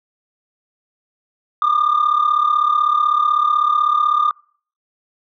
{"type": "tone pair together", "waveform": "sine", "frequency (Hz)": [1182, 1218], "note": ["D6", "D#6"], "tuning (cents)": [11, -37], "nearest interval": "minor second", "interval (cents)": 52, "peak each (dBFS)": [-15, -14], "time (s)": [1.62, 4.31], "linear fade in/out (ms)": 2, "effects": ["noise-tail reverb RT60 0.5 s tail -26 dB re dry", "tanh soft clip ceiling -9 dBFS"]}